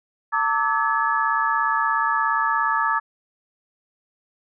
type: tone cluster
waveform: sine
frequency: 901 / 1158 / 1295 / 1702 Hz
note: A5 / D6 / E6 / G#6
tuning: +41 / -25 / -31 / +42 cents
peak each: -24 dBFS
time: 0.32-3 s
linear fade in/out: 20 ms
effects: none